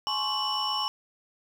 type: tone cluster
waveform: sine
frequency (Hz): 846 / 1054 / 1122 / 2968 / 5430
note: G#5 / C6 / C#6 / F#7 / F8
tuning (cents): +32 / +12 / +21 / +5 / -50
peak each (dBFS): -32 / -33 / -33 / -30 / -31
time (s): 0.07-0.88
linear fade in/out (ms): 0
effects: tanh soft clip ceiling -20 dBFS + 9-bit